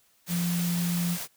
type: tone in noise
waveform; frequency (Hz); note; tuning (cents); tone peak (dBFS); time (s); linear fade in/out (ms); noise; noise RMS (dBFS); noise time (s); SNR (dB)
sine; 173.5; F3; -11; -25; 0.28-1.18; 50; white; -35; 0.26-1.28; +7
effects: white hiss -65 dBFS RMS until 1.36 s